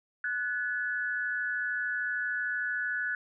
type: tone pair together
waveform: sine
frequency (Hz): 1479 / 1712.2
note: F#6 / A6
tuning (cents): -1 / -48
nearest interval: minor third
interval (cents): 253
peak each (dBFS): -31 / -33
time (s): 0.24-3.15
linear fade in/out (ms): 2
effects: none